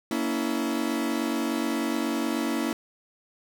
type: chord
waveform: 40% pulse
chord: A# diminished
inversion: none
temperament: equal with one note detuned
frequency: 233.1 / 282.7 / 329.6 Hz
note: A#3 / C#4 / E4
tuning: 0 / +34 / 0 cents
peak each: -29 dBFS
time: 0.11-2.73 s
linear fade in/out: 2 ms
effects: none